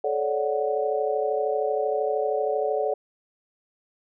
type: chord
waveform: sine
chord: D major seventh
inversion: second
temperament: equal with one note detuned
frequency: 432.7 / 554.4 / 587.3 / 740 Hz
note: A4 / C#5 / D5 / F#5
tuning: -29 / 0 / 0 / 0 cents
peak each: -26 / -29 / -28 / -29 dBFS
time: 0.04-2.94 s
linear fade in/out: 5 ms
effects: none